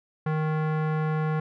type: tone with low-pass filter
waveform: square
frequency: 155.56 Hz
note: D#3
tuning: in tune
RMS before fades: -26 dBFS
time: 0.26-1.4 s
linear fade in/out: 5 ms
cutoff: 1500 Hz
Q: 1.4
effects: none